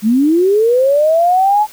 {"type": "linear sweep", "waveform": "sine", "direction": "up", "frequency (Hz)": [202, 863], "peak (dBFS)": -8, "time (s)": [0.02, 1.67], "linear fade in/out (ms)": 50, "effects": ["white hiss -39 dBFS RMS until 1.72 s"]}